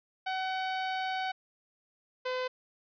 sawtooth tone pair in turn, 754 / 508.6 Hz, F#5 / C5, +32 / -49 cents, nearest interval perfect fifth, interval 681 cents, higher first, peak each -27 dBFS, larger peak neither, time 0.26-1.32 / 2.25-2.48 s, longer first, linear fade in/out 10 ms, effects resampled to 11025 Hz + 10-bit

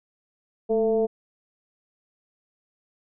sine tone with frequency modulation, 444.4 Hz, A4, 17 cents sharp, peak -19 dBFS, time 0.69-1.07 s, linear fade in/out 20 ms, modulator 229 Hz, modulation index 0.72, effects none

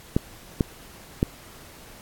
clicks, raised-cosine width 3 ms, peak -6 dBFS, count 3, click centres 0.165 / 0.608 / 1.229 s, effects pink hiss -47 dBFS RMS until 2.01 s + AAC 64 kbps

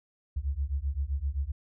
sine beating tone pair, 66 / 73.7 Hz, C2 / D2, +16 / +7 cents, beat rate 7.7 Hz, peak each -31 dBFS, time 0.36-1.52 s, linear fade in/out 10 ms, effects none

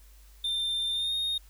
triangle tone with pitch glide, 3591 to 3703 Hz, A7 to A#7, +35 to -12 cents, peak -26 dBFS, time 0.44-1.38 s, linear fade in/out 5 ms, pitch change +53 cents, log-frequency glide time 0.92-1.14 s, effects added 50 Hz sine -51 dBFS peak until 1.49 s + white hiss -61 dBFS RMS until 1.49 s

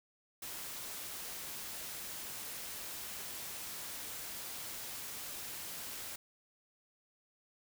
white noise, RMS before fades -44 dBFS, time 0.42-6.16 s, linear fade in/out 5 ms, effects none

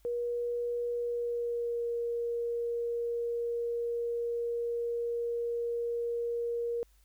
sine tone with pitch glide, 478.6 to 471.2 Hz, A#4 to A#4, +46 to +19 cents, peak -30 dBFS, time 0.05-6.83 s, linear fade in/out 0 ms, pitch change -27 cents, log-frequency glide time 0.9-1.86 s, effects added 50 Hz sine -61 dBFS peak until 7.04 s + white hiss -70 dBFS RMS until 7.04 s

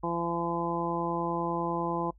harmonic tone, 170 Hz, F3, 46 cents flat, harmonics 1 / 2 / 3 / 4 / 5 / 6, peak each -35 / -33 / -37 / -39 / -35 / -34 dBFS, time 0.03-2.11 s, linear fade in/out 10 ms, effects noise-tail reverb RT60 0.1 s tail -23 dB re dry + added 50 Hz sine -54 dBFS peak until 2.18 s

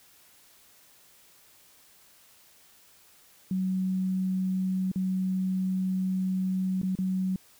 sine tone with dropouts, 187.3 Hz, F#3, 21 cents sharp, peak -25 dBFS, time 3.51-7.36 s, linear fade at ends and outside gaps 2 ms, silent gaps 4.916-4.958 / 6.816-6.831 / 6.953-6.987 s, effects white hiss -58 dBFS RMS until 7.59 s

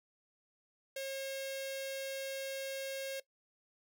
sawtooth tone with notch filter, 540 Hz, C#5, 45 cents flat, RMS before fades -40 dBFS, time 0.96-3.2 s, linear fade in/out 5 ms, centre 1100 Hz, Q 1.4, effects noise-tail reverb RT60 0.1 s tail -19 dB re dry

